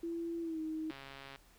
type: tone with pitch glide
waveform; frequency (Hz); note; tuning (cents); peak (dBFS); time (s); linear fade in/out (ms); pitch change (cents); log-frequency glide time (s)
sine; 335.9 to 315.2; E4 to D#4; +33 to +23; -36; 0.03-0.91; 5; -110; 0.41-0.6
type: click train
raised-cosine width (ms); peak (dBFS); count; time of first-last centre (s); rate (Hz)
0.3; -33; 64; 0.9-1.36; 137
effects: added 41 Hz sine -65 dBFS peak until 1.58 s + pink hiss -65 dBFS RMS until 1.58 s